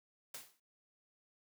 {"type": "noise with exponential decay", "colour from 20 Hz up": "white", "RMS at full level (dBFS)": -43, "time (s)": [0.34, 0.6], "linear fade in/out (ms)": 5, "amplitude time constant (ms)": 56, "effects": ["noise-tail reverb RT60 0.1 s tail -20 dB re dry", "high-pass 150 Hz 12 dB/octave"]}